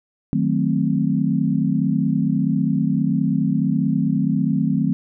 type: chord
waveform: sine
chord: D# diminished seventh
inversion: none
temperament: equal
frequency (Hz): 155.56 / 185 / 220 / 261.6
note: D#3 / F#3 / A3 / C4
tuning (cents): 0 / 0 / 0 / 0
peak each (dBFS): -22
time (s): 0.33-4.93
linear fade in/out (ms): 0
effects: none